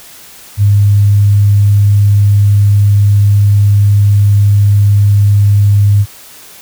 sine tone, 101.8 Hz, G#2, 34 cents flat, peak -4 dBFS, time 0.57-6.06 s, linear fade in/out 50 ms, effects white hiss -35 dBFS RMS until 6.61 s

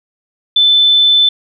sine tone, 3520 Hz, A7, in tune, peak -6 dBFS, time 0.56-1.29 s, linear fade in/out 5 ms, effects none

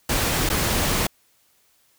pink noise with dropouts, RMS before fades -22 dBFS, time 0.09-1.07 s, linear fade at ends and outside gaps 5 ms, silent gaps 0.491-0.499 s, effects white hiss -62 dBFS RMS until 1.98 s

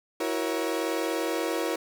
35% pulse chord, F# dominant seventh, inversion third, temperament equal with one note detuned, 329.6 / 370 / 473.2 / 554.4 Hz, E4 / F#4 / A#4 / C#5, 0 / 0 / +26 / 0 cents, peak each -29 / -32 / -30 / -32 dBFS, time 0.2-1.76 s, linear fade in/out 5 ms, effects none

